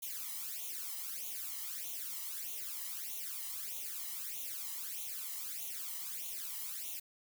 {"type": "noise with flanger", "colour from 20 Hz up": "blue", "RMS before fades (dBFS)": -42, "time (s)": [0.02, 7], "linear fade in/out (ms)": 10, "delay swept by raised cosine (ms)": [0.3, 1.01], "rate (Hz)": 1.6, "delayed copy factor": 0.9, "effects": []}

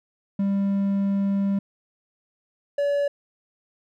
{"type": "tone pair in turn", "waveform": "triangle", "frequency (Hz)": [197.9, 571.2], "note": ["G3", "D5"], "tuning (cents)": [17, -48], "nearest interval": "octave + tritone", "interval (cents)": 1835, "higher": "second", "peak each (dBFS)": -18, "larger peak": "neither", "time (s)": [[0.39, 1.59], [2.78, 3.08]], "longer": "first", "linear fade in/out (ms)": 5, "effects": []}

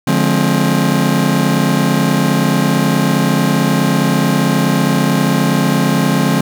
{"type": "chord", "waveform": "40% pulse", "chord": "D half-diminished seventh", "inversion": "none", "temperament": "just", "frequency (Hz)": [146.83, 176.2, 211.4, 264.3], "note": ["D3", "F3", "Ab3", "C4"], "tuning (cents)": [0, 16, 31, 18], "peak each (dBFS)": -16, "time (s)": [0.07, 6.41], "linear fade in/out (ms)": 5, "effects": []}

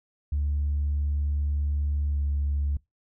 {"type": "tone with pitch glide", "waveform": "sine", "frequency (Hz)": [72.6, 71.52], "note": ["D2", "D2"], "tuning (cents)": [-19, -45], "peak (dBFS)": -22, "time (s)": [0.32, 2.77], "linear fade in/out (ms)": 5, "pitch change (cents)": -26, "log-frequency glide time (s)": [2.11, 2.18], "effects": ["noise-tail reverb RT60 0.2 s tail -25 dB re dry", "tanh soft clip ceiling -20 dBFS"]}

